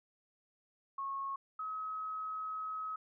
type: tone pair in turn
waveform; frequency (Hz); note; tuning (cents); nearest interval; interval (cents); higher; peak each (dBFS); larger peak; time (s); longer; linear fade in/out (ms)
sine; 1094 / 1276.9; C#6 / D#6; -23 / +44; minor third; 267; second; -36 / -37; first; 0.98-1.36 / 1.59-2.96; second; 5
effects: none